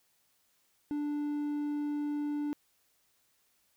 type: tone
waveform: triangle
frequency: 293.7 Hz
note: D4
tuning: in tune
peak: -29 dBFS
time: 0.91-2.53 s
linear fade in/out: 0 ms
effects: white hiss -72 dBFS RMS until 3.76 s